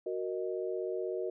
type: chord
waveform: sine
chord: D# minor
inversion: first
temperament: equal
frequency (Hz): 370 / 466.2 / 622.3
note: F#4 / A#4 / D#5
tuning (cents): 0 / 0 / 0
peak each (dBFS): -35 / -37 / -40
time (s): 0.06-1.3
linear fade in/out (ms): 5
effects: none